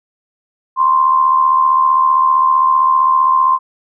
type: tone with amplitude modulation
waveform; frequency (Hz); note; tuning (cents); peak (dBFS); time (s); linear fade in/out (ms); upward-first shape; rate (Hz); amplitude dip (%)
sine; 1046.5; C6; 0; -6; 0.76-3.59; 50; sine; 75.4; 55
effects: none